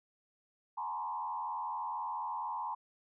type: tone with frequency modulation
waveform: sine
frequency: 949 Hz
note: A#5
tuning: 31 cents sharp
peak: -35 dBFS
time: 0.77-2.75 s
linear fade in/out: 10 ms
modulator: 84.1 Hz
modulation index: 1.3
effects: none